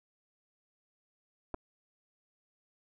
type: clicks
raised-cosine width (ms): 1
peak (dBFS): -24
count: 2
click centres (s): 1.542 / 1.545
effects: none